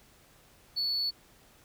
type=tone; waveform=sine; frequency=4435 Hz; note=C#8; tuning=in tune; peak=-26 dBFS; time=0.76-1.11 s; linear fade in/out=20 ms; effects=tanh soft clip ceiling -25 dBFS + pink hiss -60 dBFS RMS until 1.64 s